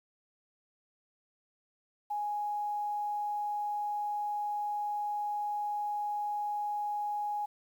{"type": "tone with quantisation", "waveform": "sine", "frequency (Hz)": 830.6, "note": "G#5", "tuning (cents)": 0, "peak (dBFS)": -31, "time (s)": [2.1, 7.46], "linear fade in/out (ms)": 10, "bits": 10, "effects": []}